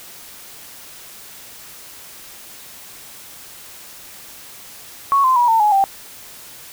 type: tone with pitch steps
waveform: sine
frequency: 1108.7 / 1034.5 / 965.2 / 900.5 / 840.2 / 784 Hz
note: C#6 / C6 / B5 / A5 / G#5 / G5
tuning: 0 / -20 / -40 / +40 / +20 / 0 cents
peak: -11 dBFS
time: 5.12-5.84 s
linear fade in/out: 0 ms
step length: 120 ms
effects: white hiss -39 dBFS RMS until 6.72 s